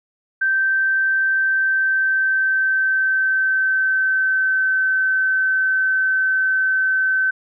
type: tone with pitch glide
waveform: sine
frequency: 1557 to 1533.8 Hz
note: G6 to G6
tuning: -12 to -38 cents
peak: -15 dBFS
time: 0.41-7.31 s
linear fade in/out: 10 ms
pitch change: -26 cents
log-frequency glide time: 1.28-4.77 s
effects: none